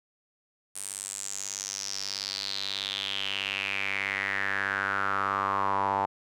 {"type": "tone with band-pass filter sweep", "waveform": "sawtooth", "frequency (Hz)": 98.4, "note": "G2", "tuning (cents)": 7, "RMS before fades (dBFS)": -31, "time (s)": [0.75, 6.06], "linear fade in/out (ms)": 10, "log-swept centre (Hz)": [9300, 880], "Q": 5.7, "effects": []}